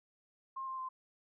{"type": "tone with pitch steps", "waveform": "sine", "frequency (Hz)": [1064, 1051.8, 1039.7], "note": ["C6", "C6", "C6"], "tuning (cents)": [29, 9, -11], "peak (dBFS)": -38, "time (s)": [0.56, 0.89], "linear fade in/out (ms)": 10, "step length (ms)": 110, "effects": []}